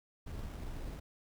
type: noise with sample-and-hold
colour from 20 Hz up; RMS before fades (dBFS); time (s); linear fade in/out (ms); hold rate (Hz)
brown; -42; 0.26-1; 10; 4410
effects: none